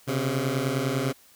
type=beating tone pair; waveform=15% pulse; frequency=128.6 / 138.6 Hz; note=C3 / C#3; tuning=-30 / 0 cents; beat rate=10 Hz; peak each=-21 dBFS; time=0.07-1.13 s; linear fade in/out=20 ms; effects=white hiss -56 dBFS RMS until 1.35 s